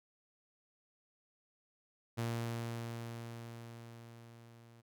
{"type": "tone with level ramp", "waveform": "sawtooth", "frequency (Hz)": 116.54, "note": "A#2", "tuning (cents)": 0, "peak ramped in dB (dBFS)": [-30, -54], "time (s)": [2.17, 4.82], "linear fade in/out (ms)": 20, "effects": []}